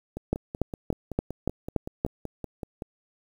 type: two click trains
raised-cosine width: 2 ms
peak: -10 / -20 dBFS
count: 7 / 15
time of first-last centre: 0.33-2.049 / 0.17-2.822 s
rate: 3.49 / 5.28 Hz
effects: 8-bit